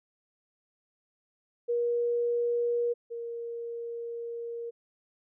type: tone pair in turn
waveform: sine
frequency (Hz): 476.2 / 468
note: A#4 / A#4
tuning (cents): +37 / +7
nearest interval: unison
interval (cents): 30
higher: first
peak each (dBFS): -25 / -34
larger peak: first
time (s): 1.68-2.94 / 3.1-4.71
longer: second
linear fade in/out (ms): 20
effects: none